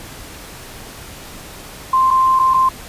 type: tone with dropouts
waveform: sine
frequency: 1046.5 Hz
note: C6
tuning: in tune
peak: -10 dBFS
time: 1.93-2.69 s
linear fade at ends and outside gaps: 5 ms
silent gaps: 2.105-2.109 / 2.392-2.396 / 2.538-2.542 s
effects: pink hiss -35 dBFS RMS until 2.88 s + resampled to 32000 Hz